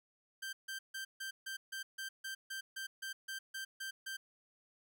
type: tone bursts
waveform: sawtooth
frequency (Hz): 1568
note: G6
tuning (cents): 0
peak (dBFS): -37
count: 15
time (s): 0.42-4.17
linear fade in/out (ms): 10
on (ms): 110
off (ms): 150
effects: none